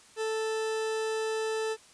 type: tone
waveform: 40% pulse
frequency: 440 Hz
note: A4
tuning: in tune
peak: -28 dBFS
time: 0.16-1.77 s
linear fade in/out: 50 ms
effects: white hiss -56 dBFS RMS until 1.93 s + resampled to 22050 Hz